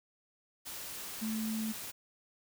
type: tone in noise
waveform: sine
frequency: 220 Hz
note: A3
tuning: in tune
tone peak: -33 dBFS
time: 1.21-1.73 s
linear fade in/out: 20 ms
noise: white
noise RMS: -43 dBFS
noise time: 0.65-1.92 s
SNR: +7 dB
effects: none